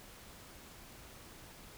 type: silence
effects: pink hiss -54 dBFS RMS until 1.77 s